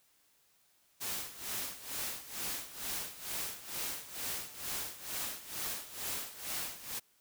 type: noise with tremolo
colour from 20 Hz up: white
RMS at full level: -37 dBFS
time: 1-7 s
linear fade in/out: 20 ms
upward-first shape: sine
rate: 2.2 Hz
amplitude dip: 80%
effects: white hiss -70 dBFS RMS until 7.2 s